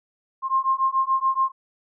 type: beating tone pair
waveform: sine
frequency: 1059 / 1066 Hz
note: C6 / C6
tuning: +21 / +32 cents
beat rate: 7 Hz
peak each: -22 dBFS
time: 0.42-1.52 s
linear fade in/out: 50 ms
effects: none